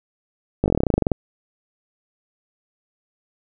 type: slowing click train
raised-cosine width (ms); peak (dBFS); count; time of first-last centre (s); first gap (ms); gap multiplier
2; -4; 16; 0.64-1.117; 19; 1.07
effects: none